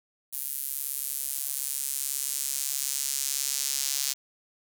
square tone with high-pass filter sweep, 69.2 Hz, C#2, 2 cents flat, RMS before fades -31 dBFS, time 0.32-4.14 s, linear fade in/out 20 ms, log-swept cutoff 12000 to 5700 Hz, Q 1.2, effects none

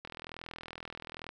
click train, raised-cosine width 0.3 ms, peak -26 dBFS, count 52, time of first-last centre 0.05-1.291 s, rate 41.1 Hz, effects none

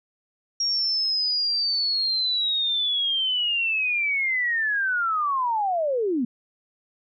sine linear sweep, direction down, 5610 to 224.7 Hz, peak -21 dBFS, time 0.6-6.25 s, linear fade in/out 5 ms, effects none

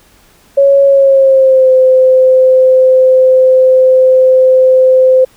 sine tone with pitch glide, 554.4 to 517.3 Hz, C#5 to C5, 0 to -20 cents, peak -3 dBFS, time 0.57-5.25 s, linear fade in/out 10 ms, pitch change -120 cents, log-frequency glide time 0.85-1.71 s, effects pink hiss -46 dBFS RMS until 5.36 s

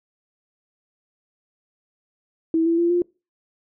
sine tone with pitch steps, 325.7 / 333.9 / 342.3 / 350.9 Hz, E4 / E4 / F4 / F4, -21 / +22 / -35 / +8 cents, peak -16 dBFS, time 2.54-3.02 s, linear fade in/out 2 ms, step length 120 ms, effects noise-tail reverb RT60 0.3 s tail -25 dB re dry

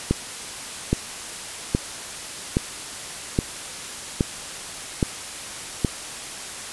click train, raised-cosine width 3 ms, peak -5 dBFS, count 8, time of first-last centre 0.11-5.848 s, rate 1.22 Hz, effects white hiss -34 dBFS RMS until 6.72 s + resampled to 24000 Hz

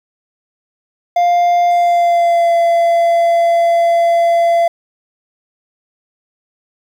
triangle tone with pitch glide, 700 to 680.1 Hz, F5 to F5, +4 to -46 cents, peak -7 dBFS, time 1.16-4.68 s, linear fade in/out 5 ms, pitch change -50 cents, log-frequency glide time 1.7-2.54 s, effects 7-bit

